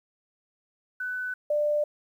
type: tone pair in turn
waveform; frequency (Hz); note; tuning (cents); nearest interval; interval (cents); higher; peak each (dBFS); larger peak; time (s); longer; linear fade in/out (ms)
sine; 1499 / 593.8; F#6 / D5; +22 / +19; octave + major third; 1603; first; -29 / -22; second; 1-1.34 / 1.5-1.84; neither; 5
effects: 10-bit